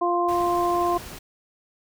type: harmonic tone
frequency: 349.2 Hz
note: F4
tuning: in tune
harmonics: 1 / 2 / 3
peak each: -24 / -24 / -24 dBFS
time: 0.01-0.98 s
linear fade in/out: 10 ms
type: noise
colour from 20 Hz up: pink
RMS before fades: -39 dBFS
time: 0.28-1.19 s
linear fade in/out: 10 ms
effects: none